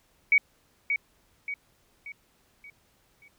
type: tone with echo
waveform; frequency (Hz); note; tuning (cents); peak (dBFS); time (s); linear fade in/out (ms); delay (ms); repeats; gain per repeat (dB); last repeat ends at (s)
sine; 2254; C#7; +28; -16; 0.32-0.38; 2; 580; 5; -7; 3.28
effects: pink hiss -66 dBFS RMS until 3.38 s